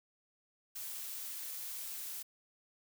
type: noise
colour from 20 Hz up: blue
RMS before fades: -43 dBFS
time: 0.75-2.23 s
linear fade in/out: 10 ms
effects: none